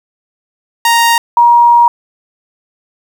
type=tone pair in turn; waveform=sawtooth / sine; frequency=932.3 / 949.1 Hz; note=A#5 / A#5; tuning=0 / +31 cents; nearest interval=unison; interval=31 cents; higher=second; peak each=-3 dBFS; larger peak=neither; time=0.85-1.18 / 1.37-1.88 s; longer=second; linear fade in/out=2 ms; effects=7-bit